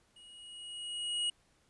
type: tone with level ramp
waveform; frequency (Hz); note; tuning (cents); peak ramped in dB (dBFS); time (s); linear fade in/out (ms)
square; 2895; F#7; -38; -55 to -30; 0.16-1.3; 5
effects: pink hiss -70 dBFS RMS until 1.69 s + resampled to 24000 Hz